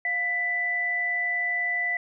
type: tone pair together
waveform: sine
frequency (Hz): 702.2 / 1986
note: F5 / B6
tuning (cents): +9 / +9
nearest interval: octave + tritone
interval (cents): 1800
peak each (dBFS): -35 / -24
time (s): 0.05-1.97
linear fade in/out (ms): 2
effects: none